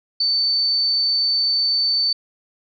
sine tone, 4534 Hz, C#8, 38 cents sharp, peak -16 dBFS, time 0.2-2.13 s, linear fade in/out 5 ms, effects none

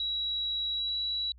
sine tone with pitch glide, 3886 to 3915 Hz, B7 to B7, -29 to -16 cents, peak -29 dBFS, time 0-1.32 s, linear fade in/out 2 ms, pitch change +13 cents, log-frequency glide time 0.71-0.96 s, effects added 60 Hz sine -51 dBFS peak until 1.38 s

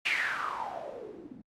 blue noise with low-pass filter sweep, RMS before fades -35 dBFS, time 0.05-1.42 s, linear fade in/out 10 ms, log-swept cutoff 2500 to 220 Hz, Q 7.3, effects Opus 48 kbps

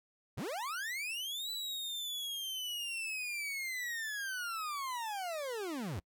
40% pulse linear two-way sweep, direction up then down, 71.7 to 3982 to 71.7 Hz, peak -36 dBFS, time 0.37-6 s, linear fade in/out 10 ms, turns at 1.5 s, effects noise-tail reverb RT60 0.1 s tail -26 dB re dry

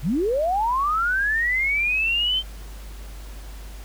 sine linear sweep, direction up, 116.54 to 3136 Hz, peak -19 dBFS, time 0.02-2.43 s, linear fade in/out 50 ms, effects added 50 Hz sine -35 dBFS peak until 3.84 s + pink hiss -46 dBFS RMS until 3.84 s

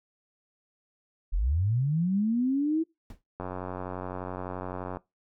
sine linear sweep, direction up, 35.28 to 329.3 Hz, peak -23 dBFS, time 1.32-2.84 s, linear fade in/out 20 ms
brown noise with exponential decay, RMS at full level -37 dBFS, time 3.1-3.22 s, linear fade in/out 2 ms, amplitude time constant 24 ms
click train, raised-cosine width 1 ms, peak -21 dBFS, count 145, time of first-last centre 3.4-4.97 s, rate 91.7 Hz
effects noise-tail reverb RT60 0.2 s tail -21 dB re dry

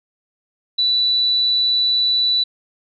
sine tone, 3962 Hz, B7, 5 cents sharp, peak -14 dBFS, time 0.78-2.44 s, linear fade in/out 10 ms, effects none

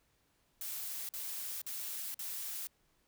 blue noise bursts, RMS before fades -41 dBFS, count 4, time 0.61-2.671 s, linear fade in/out 2 ms, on 480 ms, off 47 ms, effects pink hiss -74 dBFS RMS until 3.07 s

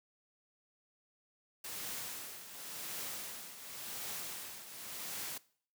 white noise with tremolo, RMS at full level -41 dBFS, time 1.64-5.38 s, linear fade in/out 5 ms, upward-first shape triangle, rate 0.91 Hz, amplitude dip 70%, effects noise-tail reverb RT60 0.5 s tail -20 dB re dry + high-pass 100 Hz 12 dB/octave

